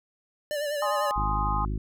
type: tone with vibrato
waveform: square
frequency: 587.3 Hz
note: D5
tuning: in tune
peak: -28 dBFS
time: 0.51-1.11 s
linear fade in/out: 0 ms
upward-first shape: sine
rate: 10 Hz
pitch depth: 50 cents each way
type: chord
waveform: sine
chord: Ab major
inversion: none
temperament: equal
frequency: 830.6 / 1046.5 / 1244.5 Hz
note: Ab5 / C6 / Eb6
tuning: 0 / 0 / 0 cents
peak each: -30 dBFS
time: 0.82-1.65 s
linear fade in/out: 2 ms
type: harmonic tone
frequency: 51.91 Hz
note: G#1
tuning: in tune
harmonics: 1 / 2 / 3 / 4 / 5 / 6 / 7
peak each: -28 / -34 / -38 / -40 / -42 / -44 / -45 dBFS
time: 1.16-1.78 s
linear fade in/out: 5 ms
effects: none